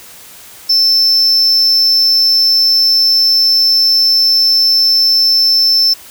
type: tone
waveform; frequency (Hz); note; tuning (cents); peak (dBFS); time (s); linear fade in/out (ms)
triangle; 5310; E8; +12; -6; 0.69-5.94; 10
effects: white hiss -36 dBFS RMS until 6.1 s